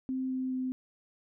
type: tone with pitch steps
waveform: sine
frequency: 260.5 / 258.9 / 257.2 Hz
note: C4 / C4 / C4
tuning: -7 / -18 / -30 cents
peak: -30 dBFS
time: 0.09-0.72 s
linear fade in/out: 0 ms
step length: 210 ms
effects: none